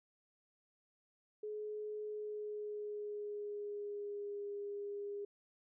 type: tone with pitch glide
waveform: sine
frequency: 423.5 to 406.7 Hz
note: G#4 to G#4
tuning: +34 to -36 cents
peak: -40 dBFS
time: 1.43-5.25 s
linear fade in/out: 5 ms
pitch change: -70 cents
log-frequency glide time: 2.05-4.49 s
effects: none